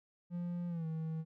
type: tone with pitch glide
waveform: triangle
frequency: 174.61 to 160.12 Hz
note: F3 to D#3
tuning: 0 to +50 cents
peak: -34 dBFS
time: 0.3-1.25 s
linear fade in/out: 50 ms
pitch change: -150 cents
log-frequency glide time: 0.68-0.86 s
effects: none